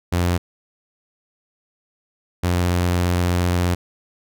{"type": "tone pair in turn", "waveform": "sawtooth", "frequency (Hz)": [87.9, 88.51], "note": ["F2", "F2"], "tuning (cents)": [12, 24], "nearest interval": "unison", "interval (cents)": 12, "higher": "second", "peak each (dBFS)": -13, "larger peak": "neither", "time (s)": [[0.12, 0.38], [2.43, 3.75]], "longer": "second", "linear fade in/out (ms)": 10, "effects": []}